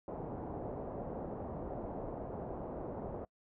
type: low-pass noise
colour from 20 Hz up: white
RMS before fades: -42 dBFS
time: 0.08-3.25 s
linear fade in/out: 2 ms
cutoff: 710 Hz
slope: 24 dB/octave
effects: noise-tail reverb RT60 0.1 s tail -25 dB re dry